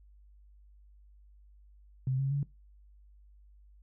sine tone with pitch steps, 130.81 / 136.05 / 141.5 Hz, C3 / C#3 / C#3, 0 / -32 / +36 cents, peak -27 dBFS, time 2.07-2.43 s, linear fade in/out 2 ms, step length 120 ms, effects noise-tail reverb RT60 0.2 s tail -20 dB re dry + added 50 Hz sine -55 dBFS peak until 3.82 s

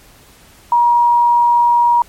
sine tone, 953 Hz, A#5, 38 cents sharp, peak -8 dBFS, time 0.72-2.02 s, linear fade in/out 2 ms, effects pink hiss -45 dBFS RMS until 2.08 s + MP3 64 kbps

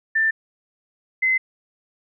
sine tone pair in turn, 1780 / 2052 Hz, A6 / C7, +20 / -34 cents, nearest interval major second, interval 246 cents, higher second, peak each -16 dBFS, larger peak neither, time 0.15-0.31 / 1.22-1.38 s, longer neither, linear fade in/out 10 ms, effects none

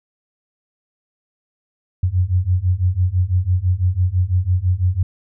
sine beating tone pair, 88.1 / 94.1 Hz, F2 / F#2, +16 / +30 cents, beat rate 6 Hz, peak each -18 / -17 dBFS, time 2.03-5.03 s, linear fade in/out 5 ms, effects none

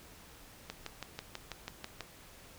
click train, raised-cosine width 0.2 ms, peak -22 dBFS, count 9, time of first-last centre 0.7-2.007 s, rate 6.12 Hz, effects pink hiss -55 dBFS RMS until 2.58 s

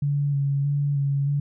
sine tone with vibrato, 141.6 Hz, C#3, 37 cents sharp, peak -20 dBFS, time 0.02-1.4 s, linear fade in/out 5 ms, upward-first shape square, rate 1.6 Hz, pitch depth 20 cents each way, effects none

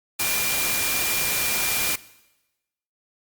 sine tone in noise, 2393 Hz, D7, 32 cents sharp, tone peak -29 dBFS, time 0.19-1.96 s, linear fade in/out 10 ms, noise white, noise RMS -24 dBFS, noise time 0.19-1.96 s, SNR -8 dB, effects noise-tail reverb RT60 1.0 s tail -19 dB re dry + Opus 48 kbps

